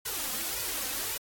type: noise with flanger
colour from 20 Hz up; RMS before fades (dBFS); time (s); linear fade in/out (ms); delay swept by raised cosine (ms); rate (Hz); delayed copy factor
white; -33; 0.05-1.18; 10; 2 to 3.9; 1.8; +0.8
effects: AAC 64 kbps